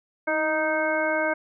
harmonic tone with a mistuned harmonic, 311.1 Hz, D#4, in tune, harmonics 1 / 2 / 3 / 4 / 5 / 7, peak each -31 / -25 / -31 / -35 / -27 / -31 dBFS, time 0.27-1.34 s, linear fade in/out 10 ms, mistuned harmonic 1, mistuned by +35 cents, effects none

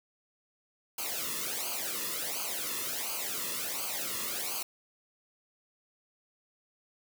white noise with flanger, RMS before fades -35 dBFS, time 0.98-4.63 s, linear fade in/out 5 ms, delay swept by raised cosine 0.54 to 1.33 ms, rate 1.4 Hz, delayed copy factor -0.85, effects none

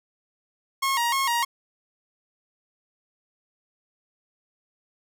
sawtooth tone with vibrato, 1012 Hz, B5, 42 cents sharp, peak -18 dBFS, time 0.82-1.45 s, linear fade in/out 10 ms, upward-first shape square, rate 3.3 Hz, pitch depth 120 cents each way, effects none

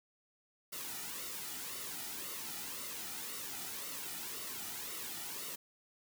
white noise with flanger, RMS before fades -43 dBFS, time 0.72-5.56 s, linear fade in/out 10 ms, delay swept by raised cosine 1.2 to 1.89 ms, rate 1.9 Hz, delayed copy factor -0.6, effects none

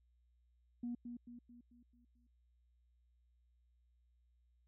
sine tone with echo, 240.2 Hz, B3, 48 cents flat, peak -38 dBFS, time 0.83-0.95 s, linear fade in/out 5 ms, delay 220 ms, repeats 6, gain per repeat -6 dB, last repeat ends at 2.27 s, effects tanh soft clip ceiling -34 dBFS + added 60 Hz sine -70 dBFS peak until 4.67 s

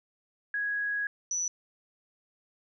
sine tone pair in turn, 1661.2 / 5935 Hz, G#6 / F#8, 0 / +4 cents, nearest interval octave + minor seventh, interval 2204 cents, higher second, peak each -28 dBFS, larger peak neither, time 0.54-1.07 / 1.31-1.48 s, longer first, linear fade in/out 2 ms, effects none

